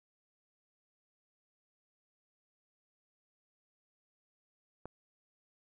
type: click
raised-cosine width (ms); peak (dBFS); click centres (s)
1; -29; 4.856
effects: none